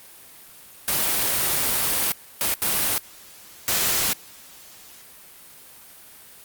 white noise bursts at uneven times, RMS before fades -22 dBFS, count 4, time 0.88-2.12 / 2.41-2.54 / 2.62-2.98 / 3.68-4.13 s, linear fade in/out 0 ms, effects white hiss -46 dBFS RMS until 6.44 s + Opus 32 kbps

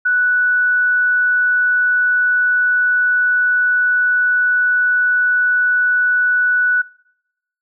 sine tone, 1480 Hz, F#6, in tune, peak -12 dBFS, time 0.05-6.82 s, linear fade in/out 10 ms, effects noise-tail reverb RT60 0.9 s tail -25 dB re dry

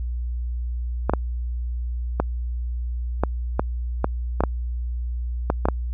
clicks, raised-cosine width 1 ms, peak -5 dBFS, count 11, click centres 1.096 / 1.136 / 2.2 / 3.236 / 3.595 / 4.044 / 4.406 / 4.437 / 5.501 / 5.655 / 5.686 s, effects added 60 Hz sine -24 dBFS peak until 5.93 s

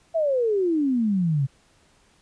sine exponential sweep, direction down, 675 to 130.81 Hz, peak -19 dBFS, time 0.14-1.47 s, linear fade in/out 20 ms, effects pink hiss -60 dBFS RMS until 2.21 s + resampled to 22050 Hz

